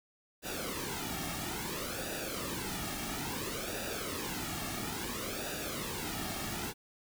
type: noise with flanger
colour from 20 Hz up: pink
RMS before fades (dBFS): -38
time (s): 0.42-6.74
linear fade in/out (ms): 50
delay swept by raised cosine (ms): 0.93 to 2.03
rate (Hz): 0.59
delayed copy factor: -0.7
effects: none